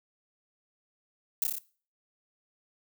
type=noise with echo; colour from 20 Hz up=violet; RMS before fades=-26 dBFS; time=1.42-1.44 s; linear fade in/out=2 ms; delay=29 ms; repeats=5; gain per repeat=-2 dB; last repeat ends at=1.585 s; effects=noise-tail reverb RT60 0.4 s tail -20 dB re dry